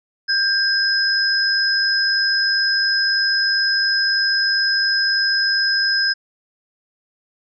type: tone pair together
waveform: sine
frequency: 1591 / 5088 Hz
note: G6 / D#8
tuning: +25 / +38 cents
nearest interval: octave + minor sixth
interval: 2013 cents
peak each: -18 dBFS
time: 0.28-6.14 s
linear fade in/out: 20 ms
effects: none